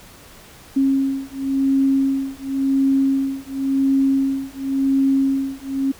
sine beating tone pair, 270.4 / 271.33 Hz, C#4 / C#4, -43 / -37 cents, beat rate 0.93 Hz, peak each -19 dBFS, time 0.76-5.92 s, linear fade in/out 10 ms, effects pink hiss -44 dBFS RMS until 5.99 s

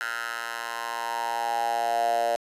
10% pulse tone with high-pass filter sweep, 116.6 Hz, A#2, 1 cent sharp, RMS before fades -28 dBFS, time 0.01-2.36 s, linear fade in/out 0 ms, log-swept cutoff 1400 to 630 Hz, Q 7.3, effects resampled to 32000 Hz

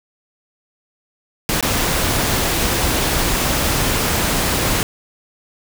pink noise with dropouts, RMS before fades -18 dBFS, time 1.49-4.83 s, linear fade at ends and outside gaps 1 ms, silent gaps 1.61-1.626 s, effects none

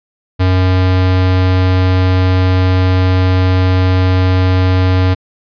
square tone, 92.5 Hz, F#2, in tune, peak -9 dBFS, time 0.39-5.15 s, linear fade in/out 20 ms, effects resampled to 11025 Hz

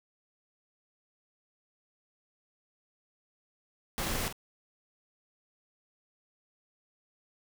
pink noise with echo, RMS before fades -33 dBFS, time 3.98-4.28 s, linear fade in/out 0 ms, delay 46 ms, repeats 1, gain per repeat -9 dB, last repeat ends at 4.326 s, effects none

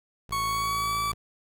20% pulse tone, 54.8 Hz, A1, 6 cents flat, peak -33 dBFS, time 0.29-1.14 s, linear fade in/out 5 ms
40% pulse tone with pitch glide, 1108.7 to 1153.1 Hz, C#6 to D6, 0 to -32 cents, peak -25 dBFS, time 0.32-1.12 s, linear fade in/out 5 ms, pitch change +68 cents, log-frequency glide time 0.45-0.99 s
effects none

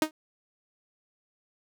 sawtooth tone with exponential decay, 311.1 Hz, D#4, in tune, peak -15 dBFS, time 0.02-0.11 s, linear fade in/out 2 ms, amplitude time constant 19 ms, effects none

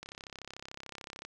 click train, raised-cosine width 0.2 ms, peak -26 dBFS, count 42, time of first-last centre 0.03-1.25 s, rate 33.6 Hz, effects none

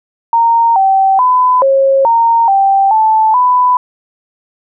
sine tone with pitch steps, 925 / 773 / 1005 / 542 / 923 / 783 / 876 / 996 Hz, A#5 / G5 / B5 / C#5 / A#5 / G5 / A5 / B5, -14 / -24 / +30 / -39 / -17 / -2 / -8 / +14 cents, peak -6 dBFS, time 0.33-3.77 s, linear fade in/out 2 ms, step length 430 ms, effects none

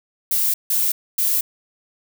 violet noise bursts at uneven times, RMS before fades -19 dBFS, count 3, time 0.31-0.54 / 0.7-0.92 / 1.18-1.41 s, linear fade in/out 5 ms, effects none

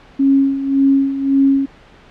sine tone with tremolo, 273.5 Hz, C#4, 23 cents flat, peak -8 dBFS, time 0.19-1.66 s, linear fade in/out 10 ms, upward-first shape sine, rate 1.8 Hz, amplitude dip 70%, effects pink hiss -44 dBFS RMS until 2.1 s + low-pass 3000 Hz 12 dB/octave

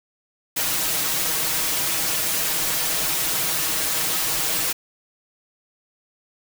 white noise with comb filter, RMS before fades -23 dBFS, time 0.56-4.73 s, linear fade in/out 10 ms, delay 6.3 ms, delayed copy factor +0.75, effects none

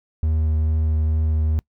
triangle tone with vibrato, 78.2 Hz, D#2, 9 cents sharp, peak -15 dBFS, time 0.23-1.59 s, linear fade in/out 0 ms, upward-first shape triangle, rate 2.3 Hz, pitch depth 13 cents each way, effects noise-tail reverb RT60 0.1 s tail -25 dB re dry

